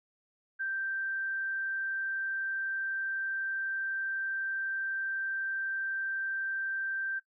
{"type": "tone", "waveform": "sine", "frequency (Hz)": 1568, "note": "G6", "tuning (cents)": 0, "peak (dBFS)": -31, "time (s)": [0.59, 7.2], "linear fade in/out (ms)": 20, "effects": ["noise-tail reverb RT60 0.1 s tail -17 dB re dry"]}